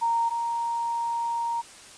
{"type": "tone pair in turn", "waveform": "sine", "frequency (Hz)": [927, 932.9], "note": ["A#5", "A#5"], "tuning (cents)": [-10, 1], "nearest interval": "unison", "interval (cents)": 11, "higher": "second", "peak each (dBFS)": [-21, -25], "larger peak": "first", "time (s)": [[0.01, 0.3], [0.3, 1.62]], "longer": "second", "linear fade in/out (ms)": 20, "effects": ["white hiss -47 dBFS RMS until 1.97 s", "resampled to 22050 Hz"]}